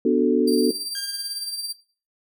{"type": "chord", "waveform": "sine", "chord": "B minor seventh", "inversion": "none", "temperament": "equal", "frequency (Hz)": [246.9, 293.7, 370, 440], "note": ["B3", "D4", "F#4", "A4"], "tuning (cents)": [0, 0, 0, 0], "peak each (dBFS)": -21, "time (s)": [0.05, 0.71], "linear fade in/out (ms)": 5}
{"type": "tone with tremolo", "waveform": "sawtooth", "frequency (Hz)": 4701, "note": "D8", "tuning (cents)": 1, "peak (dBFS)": -23, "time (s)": [0.47, 1.73], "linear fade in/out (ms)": 10, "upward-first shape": "triangle", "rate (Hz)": 18, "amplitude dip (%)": 60}
{"type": "tone with exponential decay", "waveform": "15% pulse", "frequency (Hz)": 1611, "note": "G6", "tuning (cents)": 47, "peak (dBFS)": -24, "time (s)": [0.95, 1.74], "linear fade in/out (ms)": 2, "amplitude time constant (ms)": 170}
{"effects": ["noise-tail reverb RT60 0.4 s tail -17 dB re dry"]}